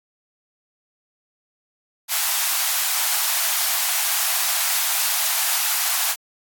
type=high-pass noise; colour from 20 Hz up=white; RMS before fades=-21 dBFS; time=2.08-6.16 s; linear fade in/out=50 ms; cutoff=650 Hz; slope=96 dB/octave; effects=AAC 64 kbps